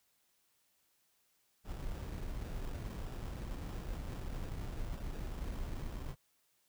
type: noise with sample-and-hold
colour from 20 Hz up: brown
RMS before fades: -41 dBFS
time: 1.64-6.16 s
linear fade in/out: 50 ms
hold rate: 2100 Hz
effects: white hiss -75 dBFS RMS until 6.68 s